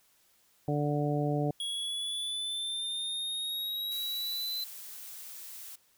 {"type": "harmonic tone", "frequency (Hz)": 146.8, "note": "D3", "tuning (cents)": 0, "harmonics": [1, 2, 3, 4, 5], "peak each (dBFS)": [-30, -33, -35, -36, -37], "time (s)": [0.68, 1.51], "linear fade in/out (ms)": 2}
{"type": "exponential sweep", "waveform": "square", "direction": "up", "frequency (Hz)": [3322, 4044], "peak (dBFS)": -33, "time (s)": [1.6, 4.64], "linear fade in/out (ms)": 2}
{"type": "noise", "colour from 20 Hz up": "blue", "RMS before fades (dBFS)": -45, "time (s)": [3.91, 5.76], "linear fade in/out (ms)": 10}
{"effects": ["white hiss -67 dBFS RMS until 5.97 s"]}